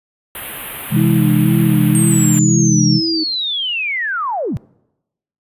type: band-stop noise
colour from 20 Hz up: white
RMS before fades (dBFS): -26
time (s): 0.35-2.39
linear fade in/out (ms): 2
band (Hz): 3300 to 10000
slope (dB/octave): 48
type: chord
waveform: sine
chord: C augmented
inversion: none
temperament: equal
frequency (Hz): 130.81 / 164.81 / 207.7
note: C3 / E3 / G#3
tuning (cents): 0 / 0 / 0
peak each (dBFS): -15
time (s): 0.9-3.01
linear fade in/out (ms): 50
type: tone with vibrato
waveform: sine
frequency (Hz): 315.2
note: D#4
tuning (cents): +23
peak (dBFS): -17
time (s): 0.96-3.24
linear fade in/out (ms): 10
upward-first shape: sine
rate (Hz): 2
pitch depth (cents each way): 77
type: linear sweep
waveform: sine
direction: down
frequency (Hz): 8600 to 89.4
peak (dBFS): -17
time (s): 1.95-4.57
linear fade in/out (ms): 0
effects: noise-tail reverb RT60 0.9 s tail -25 dB re dry + resampled to 32000 Hz